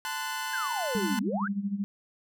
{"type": "chord", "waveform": "sawtooth", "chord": "F# diminished", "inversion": "first", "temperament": "equal with one note detuned", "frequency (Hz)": [880, 1030.3, 1480], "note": ["A5", "C6", "F#6"], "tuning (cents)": [0, -27, 0], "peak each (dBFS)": [-32, -33, -32], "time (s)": [0.05, 1.19], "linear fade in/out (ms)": 0}
{"type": "exponential two-way sweep", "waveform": "sine", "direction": "down then up", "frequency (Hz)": [1671, 221.4, 1671], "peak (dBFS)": -30, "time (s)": [0.53, 1.48], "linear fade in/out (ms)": 5, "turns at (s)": 1.2}
{"type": "tone with tremolo", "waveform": "sine", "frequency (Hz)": 200.2, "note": "G3", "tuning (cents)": 37, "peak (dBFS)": -25, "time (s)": [0.95, 1.84], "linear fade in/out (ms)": 0, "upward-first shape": "sine", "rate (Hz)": 13, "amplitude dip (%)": 75}
{"effects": []}